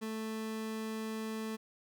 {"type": "tone", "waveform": "30% pulse", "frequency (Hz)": 220, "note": "A3", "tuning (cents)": 0, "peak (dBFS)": -34, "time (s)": [0.01, 1.57], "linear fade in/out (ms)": 20, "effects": []}